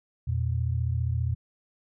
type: tone pair together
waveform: sine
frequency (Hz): 84.49 / 119.4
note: E2 / A#2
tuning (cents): +43 / +42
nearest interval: tritone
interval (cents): 599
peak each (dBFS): -27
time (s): 0.27-1.35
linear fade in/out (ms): 10
effects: none